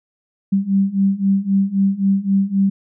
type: beating tone pair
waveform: sine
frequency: 193.7 / 197.5 Hz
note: G3 / G3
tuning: -20 / +13 cents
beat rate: 3.8 Hz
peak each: -18 / -16 dBFS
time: 0.52-2.7 s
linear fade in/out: 10 ms
effects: none